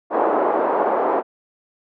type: band-pass noise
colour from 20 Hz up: white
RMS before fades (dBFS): -19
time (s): 0.1-1.23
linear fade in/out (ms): 50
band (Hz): 330 to 930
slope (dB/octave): 24
effects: none